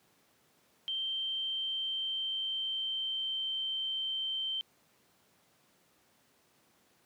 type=tone with pitch glide; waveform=sine; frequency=3136 to 3116 Hz; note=G7 to G7; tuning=0 to -11 cents; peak=-32 dBFS; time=0.88-4.61 s; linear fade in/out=0 ms; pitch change=-11 cents; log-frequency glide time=1.06-3.48 s; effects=pink hiss -68 dBFS RMS until 7.05 s + high-pass 150 Hz 12 dB/octave